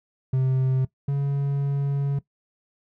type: tone pair in turn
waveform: triangle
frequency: 130.9 / 140.31 Hz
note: C3 / C#3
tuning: +1 / +21 cents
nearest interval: minor second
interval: 120 cents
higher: second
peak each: -17 / -19 dBFS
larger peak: first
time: 0.33-0.85 / 1.08-2.19 s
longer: second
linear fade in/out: 5 ms
effects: noise-tail reverb RT60 0.1 s tail -18 dB re dry